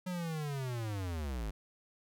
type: linear sweep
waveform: square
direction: down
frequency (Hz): 185 to 48.43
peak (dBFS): -36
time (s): 0.06-1.51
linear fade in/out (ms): 10
effects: none

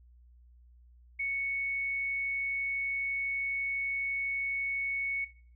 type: tone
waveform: sine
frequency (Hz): 2217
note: C#7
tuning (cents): 0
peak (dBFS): -30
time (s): 1.19-5.25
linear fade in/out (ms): 10
effects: noise-tail reverb RT60 0.5 s tail -17 dB re dry + added 60 Hz sine -55 dBFS peak until 5.55 s

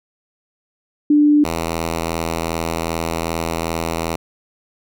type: tone pair in turn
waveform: sine / 5% pulse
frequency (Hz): 295.7 / 82.57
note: D4 / E2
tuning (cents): +12 / +3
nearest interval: octave + minor seventh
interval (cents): 2209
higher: first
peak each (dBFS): -9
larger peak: neither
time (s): 1.1-1.44 / 1.44-4.16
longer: second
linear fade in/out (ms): 5
effects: none

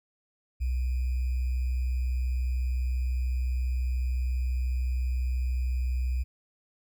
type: tone with sample-and-hold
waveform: sine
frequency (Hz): 62.9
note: B1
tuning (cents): +32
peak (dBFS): -25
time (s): 0.6-6.24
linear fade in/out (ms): 20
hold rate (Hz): 2450
effects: none

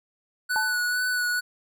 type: tone with vibrato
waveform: square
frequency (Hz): 1480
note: F#6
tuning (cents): 0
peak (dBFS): -24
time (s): 0.49-1.41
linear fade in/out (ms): 20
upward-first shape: sine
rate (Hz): 2.2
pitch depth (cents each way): 20
type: tone with exponential decay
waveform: sine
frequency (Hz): 874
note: A5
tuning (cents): -12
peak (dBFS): -22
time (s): 0.56-0.88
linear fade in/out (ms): 0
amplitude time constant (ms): 68
effects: none

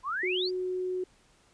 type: exponential sweep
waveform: sine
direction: up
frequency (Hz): 987.8 to 4964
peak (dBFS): -29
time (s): 0.03-0.51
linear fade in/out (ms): 50
type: tone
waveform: sine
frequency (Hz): 367.4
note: F#4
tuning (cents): -12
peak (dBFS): -29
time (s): 0.23-1.04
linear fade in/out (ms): 5
effects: pink hiss -63 dBFS RMS until 1.53 s + resampled to 22050 Hz

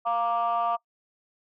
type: chord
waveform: sine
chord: Bb major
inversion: second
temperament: equal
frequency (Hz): 698.5 / 932.3 / 1174.7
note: F5 / Bb5 / D6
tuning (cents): 0 / 0 / 0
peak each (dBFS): -25 / -29 / -26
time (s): 0.05-0.77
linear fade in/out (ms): 20
effects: noise-tail reverb RT60 0.1 s tail -23 dB re dry + tanh soft clip ceiling -18 dBFS

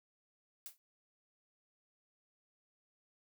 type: noise with exponential decay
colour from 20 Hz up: blue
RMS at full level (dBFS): -43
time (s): 0.66-0.78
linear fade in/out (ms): 0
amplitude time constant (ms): 26
effects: none

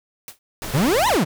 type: noise with exponential decay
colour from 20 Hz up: white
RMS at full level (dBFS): -31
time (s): 0.28-0.39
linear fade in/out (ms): 1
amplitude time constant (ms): 23
type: noise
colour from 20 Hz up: pink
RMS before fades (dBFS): -30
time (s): 0.62-1.17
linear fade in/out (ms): 0
type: exponential two-way sweep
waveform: 40% pulse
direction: up then down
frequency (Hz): 114.6 to 1046.5 to 129.5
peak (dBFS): -15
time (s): 0.73-1.25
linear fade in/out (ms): 20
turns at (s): 1.08
effects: none

